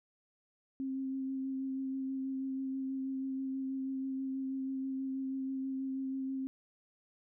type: tone with vibrato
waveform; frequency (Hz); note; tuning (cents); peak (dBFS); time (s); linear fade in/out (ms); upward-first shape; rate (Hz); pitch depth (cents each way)
sine; 266.2; C4; +30; -34; 0.8-6.47; 0; sine; 6.2; 13
effects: none